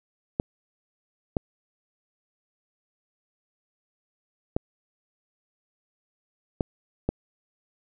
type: clicks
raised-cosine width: 2 ms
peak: -10 dBFS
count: 5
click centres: 0.399 / 1.368 / 4.565 / 6.608 / 7.09 s
effects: none